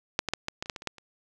clicks, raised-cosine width 0.2 ms, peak -6 / -12 / -9 / -13 / -15 / -28 / -11 / -20 / -26 / -12 / -30 dBFS, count 11, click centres 0.191 / 0.287 / 0.336 / 0.484 / 0.625 / 0.659 / 0.698 / 0.762 / 0.821 / 0.873 / 0.983 s, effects none

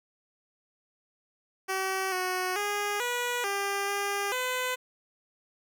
10% pulse tone with pitch steps, 381.1 / 368 / 410.9 / 486.6 / 399 / 402.3 / 506 Hz, G4 / F#4 / G#4 / B4 / G4 / G4 / B4, -49 / -9 / -18 / -26 / +31 / +45 / +42 cents, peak -20 dBFS, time 1.68-4.76 s, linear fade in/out 20 ms, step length 440 ms, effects none

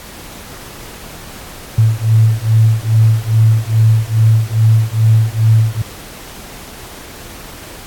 sine beating tone pair, 110 / 112.4 Hz, A2 / A2, 0 / +37 cents, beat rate 2.4 Hz, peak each -11 dBFS, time 1.78-5.82 s, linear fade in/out 5 ms, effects pink hiss -33 dBFS RMS until 7.86 s + AAC 64 kbps

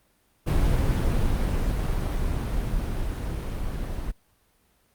brown noise with level ramp, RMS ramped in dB -21 to -30 dBFS, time 0.46-4.12 s, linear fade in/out 20 ms, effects pink hiss -65 dBFS RMS until 4.94 s + Opus 32 kbps

